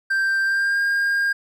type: tone with pitch glide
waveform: triangle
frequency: 1574 to 1612.7 Hz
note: G6 to G6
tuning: +7 to +49 cents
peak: -16 dBFS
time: 0.1-1.33 s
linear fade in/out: 10 ms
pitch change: +42 cents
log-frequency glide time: 0.43-0.8 s
effects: none